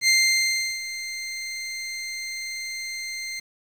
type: tone with ADSR envelope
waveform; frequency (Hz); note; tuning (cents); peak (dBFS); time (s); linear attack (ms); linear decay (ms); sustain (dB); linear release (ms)
20% pulse; 2093; C7; 0; -10; 0.01-3.4; 68; 720; -15; 9
effects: low-pass 11000 Hz 12 dB/octave + 8-bit